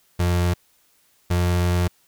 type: tone pair in turn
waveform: 35% pulse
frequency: 88 / 88.35 Hz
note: F2 / F2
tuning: +14 / +21 cents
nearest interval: unison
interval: 7 cents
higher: second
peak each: -16 dBFS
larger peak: neither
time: 0.19-0.54 / 1.3-1.88 s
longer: second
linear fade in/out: 10 ms
effects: white hiss -61 dBFS RMS until 2.07 s